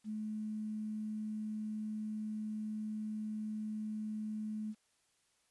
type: tone with quantisation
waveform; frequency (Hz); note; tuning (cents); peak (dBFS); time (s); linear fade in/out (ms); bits
sine; 214.7; A3; -42; -37; 0.04-4.75; 50; 11
effects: white hiss -75 dBFS RMS until 5.5 s + resampled to 24000 Hz